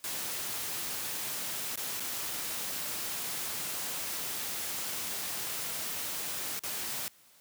white noise with dropouts, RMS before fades -36 dBFS, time 0.04-7.08 s, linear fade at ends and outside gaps 0 ms, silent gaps 1.757-1.775 / 1.997-2.004 / 6.592-6.636 s, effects white hiss -61 dBFS RMS until 7.4 s + high-pass 80 Hz 12 dB/octave

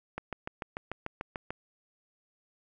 click train, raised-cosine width 0.5 ms, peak -20 dBFS, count 10, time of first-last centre 0.18-1.505 s, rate 6.79 Hz, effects none

